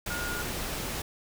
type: tone in noise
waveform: sine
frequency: 1429 Hz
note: F6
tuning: 39 cents sharp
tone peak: -34 dBFS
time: 0.1-0.42 s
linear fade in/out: 5 ms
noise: pink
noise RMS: -34 dBFS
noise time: 0.06-1.02 s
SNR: -3 dB
effects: none